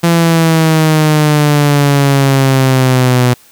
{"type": "exponential sweep", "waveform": "sawtooth", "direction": "down", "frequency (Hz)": [170.1, 123.47], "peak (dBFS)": -3, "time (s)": [0.03, 3.34], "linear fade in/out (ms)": 10, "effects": ["white hiss -44 dBFS RMS until 3.51 s"]}